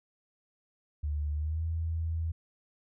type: tone with pitch glide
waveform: sine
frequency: 74.1 to 81.75 Hz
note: D2 to E2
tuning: +16 to -14 cents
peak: -29 dBFS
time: 1.03-2.32 s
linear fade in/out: 10 ms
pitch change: +170 cents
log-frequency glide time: 1.34-1.64 s
effects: none